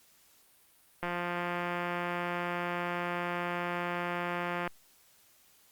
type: click train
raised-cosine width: 0.5 ms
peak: -19 dBFS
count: 639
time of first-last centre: 1.03-4.676 s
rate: 175 Hz
effects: white hiss -63 dBFS RMS until 5.71 s + Opus 48 kbps